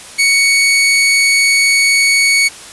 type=tone; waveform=sawtooth; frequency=2228 Hz; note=C#7; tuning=8 cents sharp; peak=-5 dBFS; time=0.18-2.49 s; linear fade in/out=20 ms; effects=white hiss -33 dBFS RMS until 2.72 s + resampled to 24000 Hz